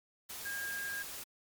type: tone in noise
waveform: sine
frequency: 1619 Hz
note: G#6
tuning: 45 cents flat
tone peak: -37 dBFS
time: 0.45-1.03 s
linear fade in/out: 10 ms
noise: white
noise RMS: -44 dBFS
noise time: 0.29-1.24 s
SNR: +4 dB
effects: MP3 96 kbps